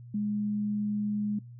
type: tone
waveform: sine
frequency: 208.4 Hz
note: G#3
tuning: 6 cents sharp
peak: -27 dBFS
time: 0.14-1.39 s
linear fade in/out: 5 ms
effects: noise-tail reverb RT60 0.3 s tail -26 dB re dry + added 120 Hz sine -44 dBFS peak until 1.59 s